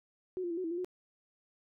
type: tone with pitch steps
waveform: sine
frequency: 368.9 / 348.1 / 334.8 / 369.4 / 327 / 346.1 / 364.2 Hz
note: F#4 / F4 / E4 / F#4 / E4 / F4 / F#4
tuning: -5 / -6 / +27 / -3 / -14 / -16 / -27 cents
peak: -33 dBFS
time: 0.37-0.846 s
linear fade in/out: 0 ms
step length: 68 ms
effects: none